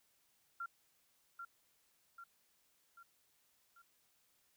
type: tone with echo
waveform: sine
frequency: 1378 Hz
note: F6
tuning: 24 cents flat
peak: -40 dBFS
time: 0.6-0.66 s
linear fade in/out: 5 ms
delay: 790 ms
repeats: 4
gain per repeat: -5 dB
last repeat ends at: 3.82 s
effects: white hiss -75 dBFS RMS until 4.56 s